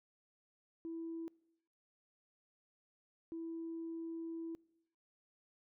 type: tone bursts at uneven times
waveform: sine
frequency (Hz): 329.6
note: E4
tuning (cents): 0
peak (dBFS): -40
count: 2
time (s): 0.85-1.28 / 3.32-4.55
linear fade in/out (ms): 0
effects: noise-tail reverb RT60 0.9 s tail -26 dB re dry + tanh soft clip ceiling -36 dBFS